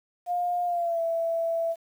sine tone with pitch glide, 708 to 664.4 Hz, F5 to E5, +23 to +13 cents, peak -24 dBFS, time 0.26-1.76 s, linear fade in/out 50 ms, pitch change -110 cents, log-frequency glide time 0.65-1.01 s, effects 9-bit

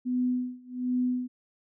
sine tone with tremolo, 250 Hz, B3, 21 cents sharp, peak -23 dBFS, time 0.05-1.28 s, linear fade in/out 20 ms, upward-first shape sine, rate 1.3 Hz, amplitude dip 95%, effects none

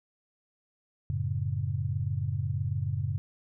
sine chord, F# minor, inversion none, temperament just, 92.5 / 111 / 138.75 Hz, F#2 / A2 / C#3, 0 / +16 / +2 cents, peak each -32 dBFS, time 1.1-3.18 s, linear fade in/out 0 ms, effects none

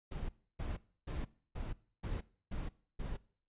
brown noise bursts, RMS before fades -39 dBFS, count 7, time 0.11-3.17 s, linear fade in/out 10 ms, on 180 ms, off 300 ms, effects noise-tail reverb RT60 0.5 s tail -21 dB re dry + resampled to 8000 Hz

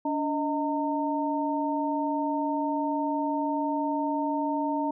sine tone cluster, 288.6 / 625 / 913 Hz, D4 / D#5 / A#5, -30 / +8 / -36 cents, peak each -28 / -33 / -29 dBFS, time 0.05-4.91 s, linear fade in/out 5 ms, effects none

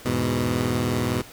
15% pulse chord, E major, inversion none, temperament equal, 82.41 / 103.83 / 123.47 Hz, E2 / G#2 / B2, 0 / 0 / 0 cents, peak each -24 / -21 / -18 dBFS, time 0.05-1.22 s, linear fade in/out 10 ms, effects pink hiss -44 dBFS RMS until 1.32 s

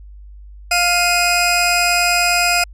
20% pulse tone pair together, 701.5 / 2500 Hz, F5 / D#7, +8 / +8 cents, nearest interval octave + minor seventh, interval 2200 cents, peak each -11 dBFS, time 0.71-2.64 s, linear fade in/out 5 ms, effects added 50 Hz sine -35 dBFS peak until 2.73 s + resampled to 32000 Hz

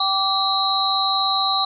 sine tone cluster, 775 / 1166 / 3884 / 4122 Hz, G5 / D6 / B7 / C8, -20 / -13 / -30 / -27 cents, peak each -23 dBFS, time 0-1.65 s, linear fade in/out 5 ms, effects none

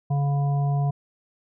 harmonic tone, 141.6 Hz, C#3, 37 cents sharp, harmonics 1 / 3 / 5 / 7, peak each -20 / -40 / -32 / -41 dBFS, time 0.1-0.91 s, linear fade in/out 10 ms, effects none

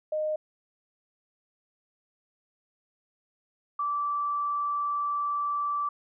sine tone pair in turn, 616 / 1162.9 Hz, D#5 / D6, -17 / -17 cents, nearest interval major seventh, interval 1100 cents, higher second, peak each -26 dBFS, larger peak neither, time 0.12-0.36 / 3.79-5.89 s, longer second, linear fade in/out 5 ms, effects none

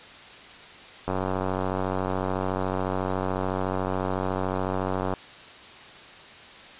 click train, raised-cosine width 1 ms, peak -13 dBFS, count 382, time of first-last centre 1.08-5.138 s, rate 93.9 Hz, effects white hiss -45 dBFS RMS until 6.79 s + resampled to 8000 Hz

